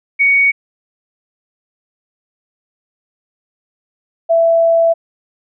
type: tone pair in turn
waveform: sine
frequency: 2236 / 664.8 Hz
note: C#7 / E5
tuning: +14 / +15 cents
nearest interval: octave + major sixth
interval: 2099 cents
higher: first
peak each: -8 dBFS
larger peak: neither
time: 0.19-0.52 / 4.29-4.94 s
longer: second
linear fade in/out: 20 ms
effects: none